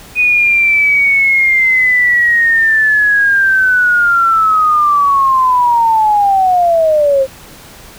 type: linear sweep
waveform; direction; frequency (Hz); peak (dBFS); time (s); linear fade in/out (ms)
sine; down; 2489 to 523.3; -7; 0.15-7.27; 50
effects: pink hiss -36 dBFS RMS until 7.98 s